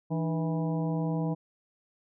harmonic tone with a mistuned harmonic, 163 Hz, E3, 19 cents flat, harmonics 1 / 2 / 3 / 4 / 5 / 6, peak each -28 / -34 / -38 / -40 / -42 / -44 dBFS, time 0.1-1.35 s, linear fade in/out 20 ms, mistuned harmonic 2, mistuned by -120 cents, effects none

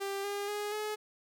sawtooth tone with pitch steps, 395.1 / 404.8 / 414.7 / 424.9 Hz, G4 / G#4 / G#4 / G#4, +14 / -44 / -3 / +40 cents, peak -30 dBFS, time 0-0.96 s, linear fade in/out 20 ms, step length 240 ms, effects none

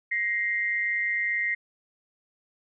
sine tone pair together, 1888 / 2093 Hz, A#6 / C7, +22 / 0 cents, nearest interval major second, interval 178 cents, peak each -27 dBFS, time 0.11-1.55 s, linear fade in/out 10 ms, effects none

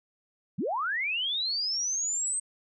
sine linear sweep, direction up, 130 to 8372 Hz, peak -27 dBFS, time 0.58-2.4 s, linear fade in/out 10 ms, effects none

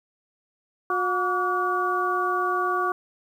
harmonic tone with a mistuned harmonic, 361.6 Hz, F#4, 40 cents flat, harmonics 1 / 2 / 3 / 4, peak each -28 / -30 / -24 / -30 dBFS, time 0.9-2.92 s, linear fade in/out 2 ms, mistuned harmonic 3, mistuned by +94 cents, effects 9-bit

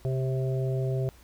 harmonic tone with a mistuned harmonic, 130.81 Hz, C3, in tune, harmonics 1 / 3 / 4 / 5, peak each -26 / -33 / -39 / -38 dBFS, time 0.05-1.09 s, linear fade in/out 0 ms, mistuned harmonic 4, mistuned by +32 cents, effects added 60 Hz sine -54 dBFS peak until 1.23 s + pink hiss -57 dBFS RMS until 1.23 s

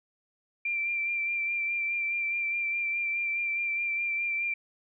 sine tone with vibrato, 2364 Hz, D7, 11 cents sharp, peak -27 dBFS, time 0.65-4.54 s, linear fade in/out 5 ms, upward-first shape sine, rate 4.8 Hz, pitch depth 24 cents each way, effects none

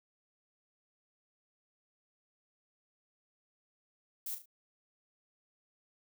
violet noise with echo, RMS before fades -39 dBFS, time 4.26-4.35 s, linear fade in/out 5 ms, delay 36 ms, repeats 3, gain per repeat -8 dB, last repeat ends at 4.458 s, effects none

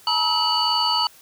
sine tone cluster, 875 / 957 / 1286 / 2941 / 4522 Hz, A5 / A#5 / E6 / F#7 / C#8, -10 / +45 / -43 / -11 / +34 cents, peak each -27 / -23 / -26 / -24 / -21 dBFS, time 0.07-1.07 s, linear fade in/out 2 ms, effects tanh soft clip ceiling -10 dBFS + white hiss -50 dBFS RMS until 1.21 s

